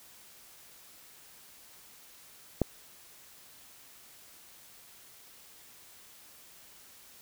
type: click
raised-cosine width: 2 ms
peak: -11 dBFS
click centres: 2.617 s
effects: white hiss -55 dBFS RMS until 7.21 s